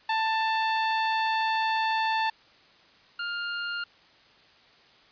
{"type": "tone pair in turn", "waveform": "sawtooth", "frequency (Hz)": [886, 1406.4], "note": ["A5", "F6"], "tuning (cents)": [12, 12], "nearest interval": "minor sixth", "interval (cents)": 800, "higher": "second", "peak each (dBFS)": [-20, -26], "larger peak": "first", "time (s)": [[0.09, 2.3], [3.19, 3.84]], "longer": "first", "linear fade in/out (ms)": 5, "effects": ["white hiss -57 dBFS RMS until 5.11 s", "resampled to 11025 Hz"]}